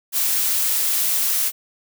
blue noise, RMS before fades -20 dBFS, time 0.12-1.52 s, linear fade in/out 50 ms, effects none

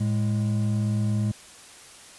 triangle tone pair together, 110 / 207.7 Hz, A2 / G#3, 0 / 0 cents, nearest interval major seventh, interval 1100 cents, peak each -21 / -25 dBFS, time 0-1.32 s, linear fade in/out 10 ms, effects white hiss -47 dBFS RMS until 2.18 s + resampled to 24000 Hz

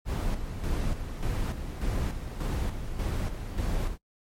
brown noise with tremolo, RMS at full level -28 dBFS, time 0.05-3.98 s, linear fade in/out 50 ms, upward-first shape square, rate 1.7 Hz, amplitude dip 55%, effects noise-tail reverb RT60 0.1 s tail -23 dB re dry + MP3 64 kbps

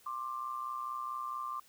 sine tone pair together, 1056 / 1180.5 Hz, C6 / D6, +16 / +9 cents, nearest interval major second, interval 193 cents, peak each -40 / -38 dBFS, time 0.06-1.6 s, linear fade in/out 5 ms, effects white hiss -63 dBFS RMS until 1.68 s

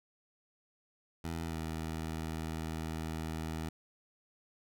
15% pulse tone with pitch glide, 82.41 to 79.93 Hz, E2 to D#2, 0 to +47 cents, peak -30 dBFS, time 1.24-3.69 s, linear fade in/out 5 ms, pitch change -53 cents, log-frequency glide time 1.45-1.56 s, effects none

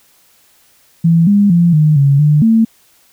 sine tone with pitch steps, 166.5 / 203.1 / 171.6 / 152.9 / 139.7 / 149.4 / 224.6 Hz, E3 / G#3 / F3 / D#3 / C#3 / D3 / A3, +18 / -38 / -30 / -30 / +14 / +30 / +36 cents, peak -6 dBFS, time 1.04-2.65 s, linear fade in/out 10 ms, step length 230 ms, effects white hiss -51 dBFS RMS until 3.12 s

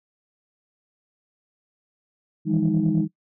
sine tone cluster, 159 / 168.5 / 202.6 / 314 Hz, D#3 / E3 / G#3 / D#4, +38 / +38 / -43 / +16 cents, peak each -23 dBFS, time 2.45-3.08 s, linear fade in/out 50 ms, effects noise-tail reverb RT60 0.1 s tail -21 dB re dry + tanh soft clip ceiling -11 dBFS

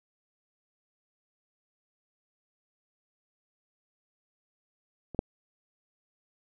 clicks, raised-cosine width 2 ms, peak -27 / -11 dBFS, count 2, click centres 5.147 / 5.191 s, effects none

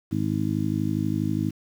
harmonic tone, 52.3 Hz, G#1, 13 cents sharp, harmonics 2 / 3 / 4 / 5 / 6, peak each -29 / -29 / -29 / -29 / -29 dBFS, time 0.11-1.51 s, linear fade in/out 20 ms, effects 8-bit

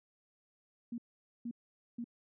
sine tone bursts, 236.4 Hz, A#3, 24 cents sharp, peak -37 dBFS, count 3, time 0.92-2.043 s, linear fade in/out 5 ms, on 61 ms, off 470 ms, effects none

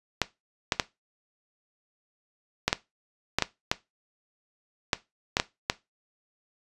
clicks, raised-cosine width 0.2 ms, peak -4 dBFS, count 12, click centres 0.217 / 0.722 / 0.798 / 2.68 / 2.729 / 3.386 / 3.423 / 3.715 / 4.932 / 5.369 / 5.399 / 5.699 s, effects noise-tail reverb RT60 0.2 s tail -17 dB re dry + resampled to 24000 Hz

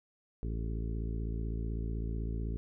harmonic tone with a mistuned harmonic, 55.9 Hz, A1, 28 cents sharp, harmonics 1 / 2 / 3 / 4 / 5 / 6 / 7 / 8, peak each -34 / -40 / -44 / -46 / -48 / -50 / -51 / -52 dBFS, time 0.43-2.57 s, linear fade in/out 0 ms, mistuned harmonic 8, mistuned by -52 cents, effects none

